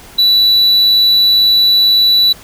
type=tone; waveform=triangle; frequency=3951 Hz; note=B7; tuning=in tune; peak=-5 dBFS; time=0.18-2.33 s; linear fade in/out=10 ms; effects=pink hiss -37 dBFS RMS until 2.43 s